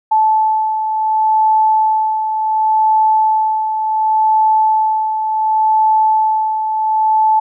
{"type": "beating tone pair", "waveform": "sine", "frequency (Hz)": [871, 871.69], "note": ["A5", "A5"], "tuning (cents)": [-18, -16], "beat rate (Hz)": 0.69, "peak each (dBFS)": [-11, -20], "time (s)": [0.11, 7.4], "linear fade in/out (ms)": 10, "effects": []}